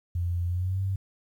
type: tone with pitch glide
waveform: sine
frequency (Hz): 87.31 to 96.32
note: F2 to G2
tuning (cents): 0 to -30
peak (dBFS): -25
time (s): 0.15-0.96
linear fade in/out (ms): 5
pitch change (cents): +170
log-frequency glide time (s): 0.47-0.81
effects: 10-bit